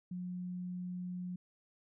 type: tone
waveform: sine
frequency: 180 Hz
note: F#3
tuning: 47 cents flat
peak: -38 dBFS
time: 0.11-1.36 s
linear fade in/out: 5 ms
effects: none